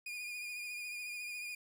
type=tone with vibrato; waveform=40% pulse; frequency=2441 Hz; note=D#7; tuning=34 cents flat; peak=-40 dBFS; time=0.06-1.55 s; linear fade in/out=5 ms; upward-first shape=sine; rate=14 Hz; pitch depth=32 cents each way; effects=12-bit